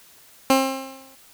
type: tone with exponential decay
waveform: 15% pulse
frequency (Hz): 266.6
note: C4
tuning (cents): +33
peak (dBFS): -6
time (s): 0.5-1.15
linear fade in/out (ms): 1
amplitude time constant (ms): 140
effects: white hiss -51 dBFS RMS until 1.33 s